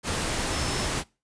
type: tone in noise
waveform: sine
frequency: 5274 Hz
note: E8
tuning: in tune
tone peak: -37 dBFS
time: 0.5-0.89 s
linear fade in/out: 50 ms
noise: pink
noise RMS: -28 dBFS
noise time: 0.03-1.04 s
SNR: -12 dB
effects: noise-tail reverb RT60 0.3 s tail -23 dB re dry + resampled to 22050 Hz